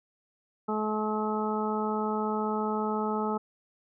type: harmonic tone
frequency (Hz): 214.5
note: A3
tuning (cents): -44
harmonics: 1 / 2 / 3 / 4 / 5 / 6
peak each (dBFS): -31 / -32 / -40 / -33 / -41 / -35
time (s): 0.68-3.38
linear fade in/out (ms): 10
effects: none